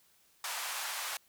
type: band-pass noise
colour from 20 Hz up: pink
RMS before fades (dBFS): -38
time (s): 0.44-1.17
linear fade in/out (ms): 2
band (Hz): 810 to 15000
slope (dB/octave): 24
effects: white hiss -67 dBFS RMS until 1.28 s